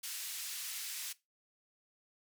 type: band-pass noise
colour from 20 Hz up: white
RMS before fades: -42 dBFS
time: 0.03-1.13 s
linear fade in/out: 10 ms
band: 2100 to 13000 Hz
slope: 12 dB/octave
effects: noise-tail reverb RT60 0.2 s tail -18 dB re dry